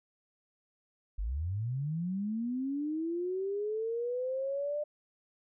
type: linear sweep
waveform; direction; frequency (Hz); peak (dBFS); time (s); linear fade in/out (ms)
sine; up; 43.87 to 600; -31; 1.18-4.84; 10
effects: none